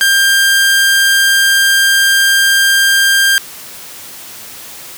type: tone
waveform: sawtooth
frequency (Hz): 1594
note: G6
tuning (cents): +28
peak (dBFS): -4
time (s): 0.01-3.38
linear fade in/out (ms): 0
effects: white hiss -31 dBFS RMS until 4.97 s + high-pass 60 Hz 12 dB/octave